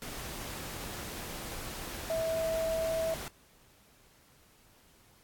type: tone in noise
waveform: sine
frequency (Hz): 650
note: E5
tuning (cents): -24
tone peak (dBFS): -29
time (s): 2.1-3.14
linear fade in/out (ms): 0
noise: pink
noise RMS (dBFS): -41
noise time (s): 0.02-3.28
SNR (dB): +9
effects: pink hiss -62 dBFS RMS until 5.23 s + AAC 64 kbps